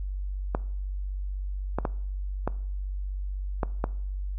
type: clicks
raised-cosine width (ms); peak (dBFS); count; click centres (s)
1; -12; 6; 0.549 / 1.786 / 1.852 / 2.476 / 3.632 / 3.841
effects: noise-tail reverb RT60 0.6 s tail -20 dB re dry + added 48 Hz sine -29 dBFS peak until 4.38 s